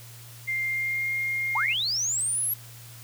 sine tone with pitch glide, 2103 to 2127 Hz, C7 to C7, +8 to +28 cents, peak -25 dBFS, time 0.47-1.74 s, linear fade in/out 20 ms, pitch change +20 cents, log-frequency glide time 0.61-1.09 s
sine linear sweep, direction up, 782 to 11740 Hz, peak -24 dBFS, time 1.55-2.54 s, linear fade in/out 5 ms
effects added 117 Hz sine -45 dBFS peak until 3.03 s + white hiss -48 dBFS RMS until 3.03 s

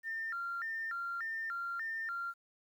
sine tone with vibrato, 1580 Hz, G6, 13 cents sharp, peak -35 dBFS, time 0.03-2.34 s, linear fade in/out 50 ms, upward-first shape square, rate 1.7 Hz, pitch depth 230 cents each way, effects tanh soft clip ceiling -31 dBFS + 11-bit

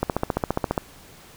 click train, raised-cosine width 1 ms, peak -7 dBFS, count 12, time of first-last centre 0.03-0.778 s, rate 14.7 Hz, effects pink hiss -48 dBFS RMS until 1.36 s

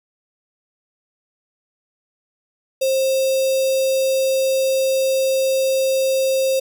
square tone with notch filter, 531 Hz, C5, 25 cents sharp, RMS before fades -18 dBFS, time 2.81-6.6 s, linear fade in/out 10 ms, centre 1600 Hz, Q 0.66, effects none

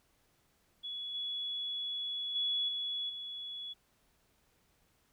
sine tone with level steps, 3388 Hz, G#7, 34 cents sharp, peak -38 / -35 / -30 / -34 / -40 dBFS, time 0.83-3.74 s, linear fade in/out 20 ms, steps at 1.14 / 2.35 / 2.68 / 3.09 s, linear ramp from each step 10 ms, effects pink hiss -72 dBFS RMS until 5.12 s

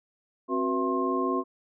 sine tone cluster, 266.1 / 370.9 / 487.5 / 666 / 1063 Hz, C4 / F#4 / B4 / E5 / C6, +29 / +4 / -23 / +18 / +27 cents, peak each -29 / -29 / -35 / -36 / -29 dBFS, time 0.48-1.44 s, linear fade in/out 50 ms, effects none

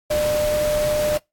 sine tone in noise, 600 Hz, D5, 37 cents sharp, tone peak -18 dBFS, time 0.1-1.18 s, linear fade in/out 10 ms, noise pink, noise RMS -28 dBFS, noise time 0.1-1.18 s, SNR +7 dB, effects noise-tail reverb RT60 0.2 s tail -24 dB re dry + AAC 64 kbps

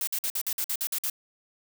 blue noise bursts, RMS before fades -29 dBFS, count 10, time 0.01-1.099 s, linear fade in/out 2 ms, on 63 ms, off 51 ms, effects none

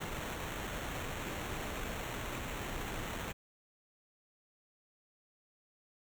pink noise with sample-and-hold, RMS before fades -40 dBFS, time 0-3.33 s, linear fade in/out 20 ms, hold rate 4900 Hz, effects none

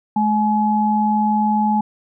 sine tone pair together, 213.2 / 848 Hz, G#3 / G#5, +46 / +36 cents, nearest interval 2 octaves, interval 2390 cents, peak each -17 dBFS, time 0.16-1.81 s, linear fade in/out 5 ms, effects none

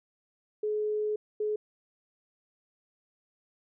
sine tone bursts at uneven times, 424.3 Hz, G#4, 37 cents sharp, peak -27 dBFS, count 2, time 0.63-1.16 / 1.4-1.56 s, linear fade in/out 5 ms, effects none

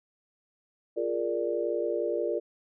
sine chord, Bb dominant seventh, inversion second, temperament equal, 349.2 / 415.3 / 466.2 / 587.3 Hz, F4 / Ab4 / Bb4 / D5, 0 / 0 / 0 / 0 cents, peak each -32 / -34 / -31 / -32 dBFS, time 0.96-2.4 s, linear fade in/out 20 ms, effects none

